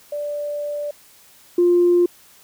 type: tone pair in turn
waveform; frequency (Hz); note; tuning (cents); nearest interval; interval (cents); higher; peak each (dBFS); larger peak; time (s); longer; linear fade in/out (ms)
sine; 586 / 351; D5 / F4; -4 / +9; major sixth; 887; first; -23 / -11; second; 0.12-0.91 / 1.58-2.06; first; 5
effects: tanh soft clip ceiling -7 dBFS + white hiss -50 dBFS RMS until 2.43 s